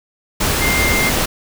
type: tone in noise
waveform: sine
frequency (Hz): 2104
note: C7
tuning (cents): +9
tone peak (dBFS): -17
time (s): 0.61-1.1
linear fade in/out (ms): 10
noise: pink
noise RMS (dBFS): -17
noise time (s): 0.4-1.26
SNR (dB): -3
effects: none